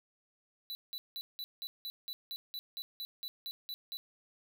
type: tone bursts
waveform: square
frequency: 3967 Hz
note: B7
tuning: 7 cents sharp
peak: -39 dBFS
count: 15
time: 0.7-3.97 s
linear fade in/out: 0 ms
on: 50 ms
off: 180 ms
effects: none